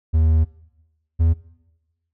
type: tone pair in turn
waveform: triangle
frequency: 79.5 / 82.11 Hz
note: D#2 / E2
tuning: +38 / -6 cents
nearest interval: minor second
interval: 56 cents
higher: second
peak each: -11 dBFS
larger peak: neither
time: 0.13-0.45 / 1.19-1.34 s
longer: first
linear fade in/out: 20 ms
effects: noise-tail reverb RT60 1.0 s tail -21 dB re dry